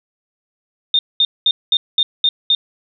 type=tone bursts; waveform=sine; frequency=3638 Hz; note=A#7; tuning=43 cents flat; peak=-10 dBFS; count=7; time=0.94-2.55 s; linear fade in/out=2 ms; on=50 ms; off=210 ms; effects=none